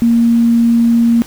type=tone; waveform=sine; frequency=233.1 Hz; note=A#3; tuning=in tune; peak=-7 dBFS; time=0.02-1.22 s; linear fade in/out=0 ms; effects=pink hiss -35 dBFS RMS until 1.26 s